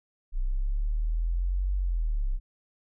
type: linear two-way sweep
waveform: sine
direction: up then down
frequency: 30.14 to 48 to 30.14 Hz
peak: -24 dBFS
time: 0.32-2.4 s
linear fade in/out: 50 ms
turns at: 1.74 s
effects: none